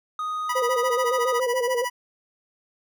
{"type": "tone", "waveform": "triangle", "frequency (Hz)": 1244.5, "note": "D#6", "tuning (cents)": 0, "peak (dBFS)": -24, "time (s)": [0.19, 1.4], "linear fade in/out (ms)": 2}
{"type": "tone with tremolo", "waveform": "25% pulse", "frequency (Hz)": 979, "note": "B5", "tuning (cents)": -15, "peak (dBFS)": -20, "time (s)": [0.49, 1.9], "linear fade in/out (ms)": 5, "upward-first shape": "sine", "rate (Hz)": 14, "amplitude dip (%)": 85}
{"type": "tone with vibrato", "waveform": "sine", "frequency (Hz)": 496.4, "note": "B4", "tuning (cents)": 9, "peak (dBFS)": -22, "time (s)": [0.55, 1.85], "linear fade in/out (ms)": 10, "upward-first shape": "square", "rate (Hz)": 7.1, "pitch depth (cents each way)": 71}
{"effects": []}